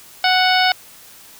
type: harmonic tone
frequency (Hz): 740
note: F#5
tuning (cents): 0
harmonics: 1 / 2 / 3 / 4 / 5 / 6 / 7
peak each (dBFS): -16 / -19 / -21 / -22 / -23 / -24 / -24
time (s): 0.24-0.72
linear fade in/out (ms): 2
effects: white hiss -43 dBFS RMS until 1.39 s